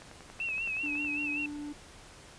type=click train; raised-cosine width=0.5 ms; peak=-33 dBFS; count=12; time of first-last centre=0.02-1.048 s; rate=10.7 Hz
type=tone with vibrato; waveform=sine; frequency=2637 Hz; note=E7; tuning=in tune; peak=-31 dBFS; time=0.4-1.46 s; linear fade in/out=2 ms; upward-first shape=sine; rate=5.2 Hz; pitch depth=73 cents each way
type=tone; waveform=triangle; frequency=293.7 Hz; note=D4; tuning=in tune; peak=-35 dBFS; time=0.83-1.73 s; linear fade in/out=10 ms
effects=pink hiss -52 dBFS RMS until 2.38 s + resampled to 22050 Hz